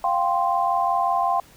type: chord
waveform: sine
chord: F suspended second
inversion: none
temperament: equal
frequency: 698.5 / 784 / 1046.5 Hz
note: F5 / G5 / C6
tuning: 0 / 0 / 0 cents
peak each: -23 dBFS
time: 0.04-1.4 s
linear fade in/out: 2 ms
effects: pink hiss -51 dBFS RMS until 1.56 s